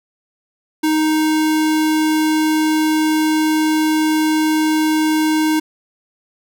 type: tone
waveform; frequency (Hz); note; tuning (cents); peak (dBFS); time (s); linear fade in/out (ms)
square; 311.5; D#4; +2; -14; 0.83-5.6; 10
effects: none